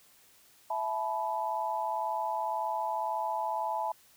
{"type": "chord", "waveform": "sine", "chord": "E suspended fourth", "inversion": "none", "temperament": "equal with one note detuned", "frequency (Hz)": [659.3, 865.9, 987.8], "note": ["E5", "A5", "B5"], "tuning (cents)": [0, -28, 0], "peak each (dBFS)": [-36, -32, -35], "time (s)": [0.7, 3.92], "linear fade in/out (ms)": 5, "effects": ["white hiss -61 dBFS RMS until 4.16 s"]}